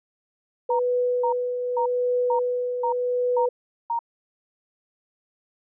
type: tone with tremolo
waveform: sine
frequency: 493.9 Hz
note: B4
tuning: in tune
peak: -19 dBFS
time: 0.69-3.49 s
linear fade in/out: 5 ms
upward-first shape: triangle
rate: 0.84 Hz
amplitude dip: 50%
type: tone bursts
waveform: sine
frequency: 932.3 Hz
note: A#5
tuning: in tune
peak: -22 dBFS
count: 7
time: 0.7-3.991 s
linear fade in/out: 5 ms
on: 93 ms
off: 440 ms
effects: none